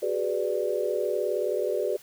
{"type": "chord", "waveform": "sine", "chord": "G# half-diminished seventh", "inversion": "third", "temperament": "equal with one note detuned", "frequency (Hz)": [376, 415.3, 493.9, 587.3], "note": ["F#4", "G#4", "B4", "D5"], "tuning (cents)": [28, 0, 0, 0], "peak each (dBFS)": -30, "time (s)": [0.02, 1.97], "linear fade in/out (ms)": 10, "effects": ["white hiss -52 dBFS RMS until 2.02 s"]}